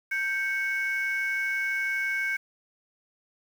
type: tone pair together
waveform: sine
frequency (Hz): 1568 / 2217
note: G6 / C#7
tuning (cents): 0 / 0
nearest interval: tritone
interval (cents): 600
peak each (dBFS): -27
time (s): 0.11-2.37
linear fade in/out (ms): 10
effects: tanh soft clip ceiling -21 dBFS + 8-bit